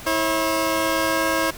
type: tone pair together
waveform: 15% pulse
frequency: 324.4 / 540.9 Hz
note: E4 / C#5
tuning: -28 / -43 cents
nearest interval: major sixth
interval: 885 cents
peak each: -16 dBFS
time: 0.06-1.51 s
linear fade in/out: 10 ms
effects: pink hiss -38 dBFS RMS until 1.57 s